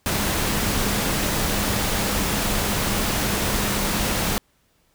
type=tone in noise; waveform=sine; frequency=203 Hz; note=G#3; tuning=39 cents flat; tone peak=-31 dBFS; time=0.06-4.38 s; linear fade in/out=0 ms; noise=pink; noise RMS=-23 dBFS; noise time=0.06-4.38 s; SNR=-11 dB; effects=pink hiss -64 dBFS RMS until 4.94 s